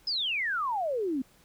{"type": "exponential sweep", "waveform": "sine", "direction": "down", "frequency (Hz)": [5200, 248], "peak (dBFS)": -27, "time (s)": [0.07, 1.22], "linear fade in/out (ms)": 5, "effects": ["pink hiss -61 dBFS RMS until 1.44 s"]}